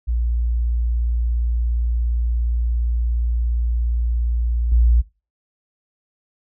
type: tone with level steps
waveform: sine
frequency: 58.6 Hz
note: A#1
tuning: 10 cents sharp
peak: -17 / -11 dBFS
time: 0.07-5.02 s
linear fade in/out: 20 ms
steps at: 4.72 s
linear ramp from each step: 2 ms
effects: noise-tail reverb RT60 0.3 s tail -21 dB re dry